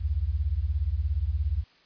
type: beating tone pair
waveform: sine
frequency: 64.8 / 81.8 Hz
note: C2 / E2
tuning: -16 / -13 cents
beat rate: 17 Hz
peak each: -27 dBFS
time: 0-1.64 s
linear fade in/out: 20 ms
effects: white hiss -59 dBFS RMS until 1.85 s + resampled to 11025 Hz